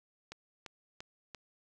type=click train; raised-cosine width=0.2 ms; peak=-27 dBFS; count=4; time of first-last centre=0.32-1.347 s; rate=2.92 Hz; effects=none